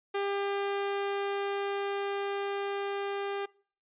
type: tone with level ramp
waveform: sawtooth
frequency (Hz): 399.5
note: G4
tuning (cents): +33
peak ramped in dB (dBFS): -25 to -28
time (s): 0.14-3.46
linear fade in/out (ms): 10
effects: noise-tail reverb RT60 0.5 s tail -24 dB re dry + resampled to 8000 Hz